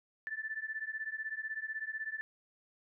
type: beating tone pair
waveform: sine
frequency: 1751 / 1767 Hz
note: A6 / A6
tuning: -9 / +7 cents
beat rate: 16 Hz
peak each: -40 / -40 dBFS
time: 0.27-2.21 s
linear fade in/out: 0 ms
effects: none